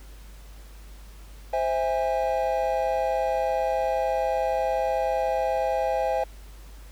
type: chord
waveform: triangle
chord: C augmented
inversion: none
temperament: just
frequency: 523.3 / 654.1 / 817.6 Hz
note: C5 / E5 / G#5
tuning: 0 / -14 / -27 cents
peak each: -25 dBFS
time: 1.53-6.24 s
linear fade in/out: 5 ms
effects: added 50 Hz sine -42 dBFS peak until 6.91 s + pink hiss -53 dBFS RMS until 6.91 s